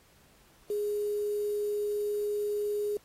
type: tone with quantisation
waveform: sine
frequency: 414.7 Hz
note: G#4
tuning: 3 cents flat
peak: -28 dBFS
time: 0.7-2.97 s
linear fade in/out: 2 ms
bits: 8
effects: pink hiss -62 dBFS RMS until 3.04 s + AAC 48 kbps